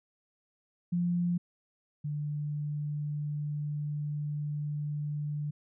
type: tone pair in turn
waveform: sine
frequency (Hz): 174.61 / 147.98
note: F3 / D3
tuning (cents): 0 / +13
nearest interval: minor third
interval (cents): 287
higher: first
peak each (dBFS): -26 / -31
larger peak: first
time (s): 0.92-1.38 / 2.04-5.51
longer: second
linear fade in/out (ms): 10
effects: none